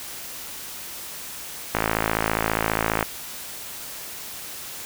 click train, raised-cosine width 0.5 ms, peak -5 dBFS, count 71, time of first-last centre 1.75-3.027 s, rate 54.8 Hz, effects white hiss -36 dBFS RMS until 4.85 s

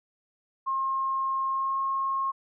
sine tone with pitch glide, 1070 to 1079.3 Hz, C6 to C#6, +38 to -47 cents, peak -25 dBFS, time 0.66-2.32 s, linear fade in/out 20 ms, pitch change +15 cents, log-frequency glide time 1.49-1.79 s, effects none

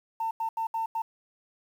sine tone bursts at uneven times, 901 Hz, A5, 41 cents sharp, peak -26 dBFS, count 5, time 0.2-0.31 / 0.4-0.49 / 0.57-0.67 / 0.74-0.86 / 0.95-1.02 s, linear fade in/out 5 ms, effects tanh soft clip ceiling -22 dBFS + 9-bit

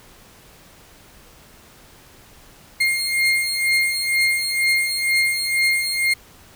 35% pulse beating tone pair, 2125 / 2127.1 Hz, C7 / C7, +26 / +28 cents, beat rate 2.1 Hz, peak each -18 / -20 dBFS, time 2.8-6.14 s, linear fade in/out 10 ms, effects pink hiss -48 dBFS RMS until 6.55 s

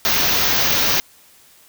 white band-stop noise, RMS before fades -17 dBFS, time 0.05-1 s, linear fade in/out 0 ms, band 6500 to 14000 Hz, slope 96 dB/octave, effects white hiss -50 dBFS RMS until 1.68 s

